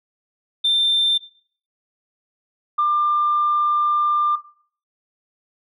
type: tone pair in turn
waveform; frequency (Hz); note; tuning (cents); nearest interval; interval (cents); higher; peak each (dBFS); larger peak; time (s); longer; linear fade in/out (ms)
sine; 3578 / 1194; A7 / D6; +28 / +28; octave + perfect fifth; 1900; first; -14; neither; 0.64-1.18 / 2.78-4.36; second; 10
effects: noise-tail reverb RT60 0.5 s tail -17 dB re dry + tanh soft clip ceiling -11 dBFS